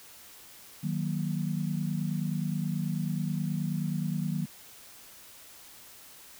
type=chord; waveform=sine; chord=D# minor; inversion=none; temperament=equal with one note detuned; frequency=155.56 / 185 / 234.8 Hz; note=D#3 / F#3 / A#3; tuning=0 / 0 / +13 cents; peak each=-31 / -32 / -36 dBFS; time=0.83-4.46 s; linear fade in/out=10 ms; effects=white hiss -51 dBFS RMS until 6.39 s